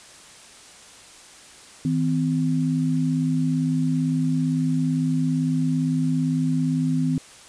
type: tone pair together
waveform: sine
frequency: 159.04 / 256.8 Hz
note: D#3 / C4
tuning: +38 / -32 cents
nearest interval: minor sixth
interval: 830 cents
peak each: -22 dBFS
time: 1.85-7.18 s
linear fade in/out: 2 ms
effects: white hiss -46 dBFS RMS until 7.48 s + resampled to 22050 Hz